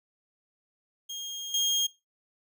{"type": "tone with level steps", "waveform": "30% pulse", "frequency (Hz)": 3238, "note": "G#7", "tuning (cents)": -45, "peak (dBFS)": [-32, -21], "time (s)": [1.09, 1.87], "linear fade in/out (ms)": 10, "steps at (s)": 1.54, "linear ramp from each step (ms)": 2, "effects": ["noise-tail reverb RT60 0.2 s tail -17 dB re dry"]}